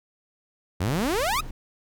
sawtooth exponential sweep, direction up, 81.2 to 1318.5 Hz, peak -19 dBFS, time 0.8-1.41 s, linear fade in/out 10 ms
brown noise, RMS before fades -36 dBFS, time 0.85-1.51 s, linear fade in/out 5 ms
effects none

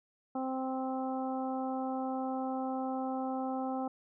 harmonic tone, 261.6 Hz, C4, in tune, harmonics 1 / 2 / 3 / 4 / 5, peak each -35 / -40 / -37 / -47 / -47 dBFS, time 0.35-3.88 s, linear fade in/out 5 ms, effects none

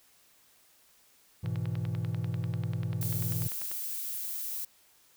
triangle chord, E major, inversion first, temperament equal, 103.83 / 123.47 / 164.81 Hz, G#2 / B2 / E3, 0 / 0 / 0 cents, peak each -32 / -32 / -34 dBFS, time 1.43-3.48 s, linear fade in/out 10 ms
click train, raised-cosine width 0.3 ms, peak -27 dBFS, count 24, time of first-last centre 1.46-3.715 s, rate 10.2 Hz
violet noise, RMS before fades -36 dBFS, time 3.01-4.65 s, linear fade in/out 5 ms
effects white hiss -63 dBFS RMS until 5.16 s

